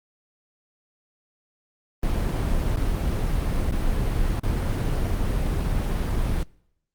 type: noise with dropouts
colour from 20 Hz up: brown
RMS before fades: -23 dBFS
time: 2.03-6.43 s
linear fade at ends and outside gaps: 1 ms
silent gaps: 2.76-2.77 / 3.711-3.722 / 4.396-4.434 s
effects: noise-tail reverb RT60 0.8 s tail -26 dB re dry + Opus 32 kbps